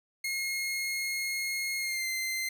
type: tone with pitch glide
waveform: sawtooth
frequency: 2153 to 2078 Hz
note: C7 to C7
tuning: +49 to -12 cents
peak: -27 dBFS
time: 0.24-2.49 s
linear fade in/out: 5 ms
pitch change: -61 cents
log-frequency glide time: 1.78-2.08 s
effects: none